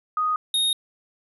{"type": "tone pair in turn", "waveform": ["sine", "square"], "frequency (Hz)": [1244.5, 3721], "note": ["D#6", "A#7"], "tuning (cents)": [0, -4], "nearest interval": "octave + perfect fifth", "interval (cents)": 1896, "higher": "second", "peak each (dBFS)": -20, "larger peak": "neither", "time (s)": [[0.17, 0.36], [0.54, 0.73]], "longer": "neither", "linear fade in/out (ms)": 2, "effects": ["resampled to 32000 Hz"]}